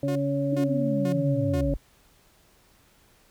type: harmonic tone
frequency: 140 Hz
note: C#3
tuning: 18 cents sharp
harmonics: 1 / 2 / 4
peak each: -28 / -27 / -28 dBFS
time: 0.03-1.74 s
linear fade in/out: 2 ms
type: tone bursts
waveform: sawtooth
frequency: 358.4 Hz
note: F4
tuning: 45 cents sharp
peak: -30 dBFS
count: 4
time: 0.08-1.61 s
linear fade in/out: 2 ms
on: 75 ms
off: 410 ms
type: linear sweep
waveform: sine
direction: down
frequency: 301.7 to 40.75 Hz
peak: -27 dBFS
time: 0.52-1.77 s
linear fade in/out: 10 ms
effects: pink hiss -60 dBFS RMS until 3.3 s